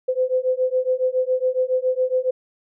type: beating tone pair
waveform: sine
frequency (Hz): 508 / 515.2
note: B4 / C5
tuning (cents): +49 / -27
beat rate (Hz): 7.2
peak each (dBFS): -21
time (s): 0.08-2.31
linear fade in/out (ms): 10
effects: none